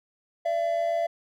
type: tone pair together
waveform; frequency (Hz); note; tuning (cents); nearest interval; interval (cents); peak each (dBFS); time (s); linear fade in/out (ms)
triangle; 587.3 / 674.5; D5 / E5; 0 / +40; major second; 240; -30 / -22; 0.45-1.07; 10
effects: none